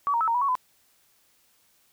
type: tone with pitch steps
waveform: sine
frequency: 1140 / 933 / 1305 / 925 / 979 / 1113 / 1009 Hz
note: C#6 / A#5 / E6 / A#5 / B5 / C#6 / B5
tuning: +48 / +1 / -18 / -14 / -15 / +7 / +37 cents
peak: -21 dBFS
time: 0.07-0.553 s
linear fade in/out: 0 ms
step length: 69 ms
effects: white hiss -64 dBFS RMS until 1.92 s